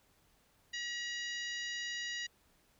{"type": "harmonic tone with a mistuned harmonic", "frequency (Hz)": 958, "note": "A#5", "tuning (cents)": 47, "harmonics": [2, 3, 4, 5, 6, 7], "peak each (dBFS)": [-40, -44, -46, -48, -50, -51], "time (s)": [0.73, 2.27], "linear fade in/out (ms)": 10, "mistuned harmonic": 7, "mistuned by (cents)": 15, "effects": ["pink hiss -70 dBFS RMS until 2.79 s"]}